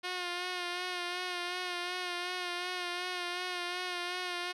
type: tone with vibrato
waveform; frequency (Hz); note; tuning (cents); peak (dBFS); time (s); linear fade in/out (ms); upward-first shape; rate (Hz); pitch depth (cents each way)
5% pulse; 357.6; F4; +41; -23; 0.03-4.53; 20; sine; 2.7; 32
effects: low-pass 7000 Hz 12 dB/octave